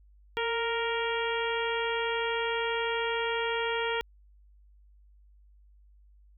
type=harmonic tone with a mistuned harmonic; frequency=466.2 Hz; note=A#4; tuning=in tune; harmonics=1 / 2 / 3 / 4 / 5 / 6 / 7; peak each=-31 / -34 / -36 / -37 / -38 / -39 / -39 dBFS; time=0.37-4.01 s; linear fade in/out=0 ms; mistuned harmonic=1; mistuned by=-32 cents; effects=added 50 Hz sine -55 dBFS peak until 6.37 s